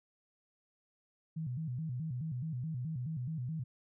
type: tone with vibrato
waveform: sine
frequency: 141.1 Hz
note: C#3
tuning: 31 cents sharp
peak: -35 dBFS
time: 1.36-3.64 s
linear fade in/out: 10 ms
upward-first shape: square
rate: 4.7 Hz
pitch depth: 220 cents each way
effects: none